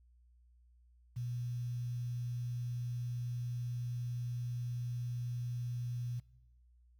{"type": "tone with quantisation", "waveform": "sine", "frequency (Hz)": 121.5, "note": "B2", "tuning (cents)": -28, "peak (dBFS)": -36, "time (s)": [1.16, 6.2], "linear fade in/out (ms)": 10, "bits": 10, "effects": ["noise-tail reverb RT60 1.0 s tail -21 dB re dry", "added 60 Hz sine -62 dBFS peak until 6.99 s"]}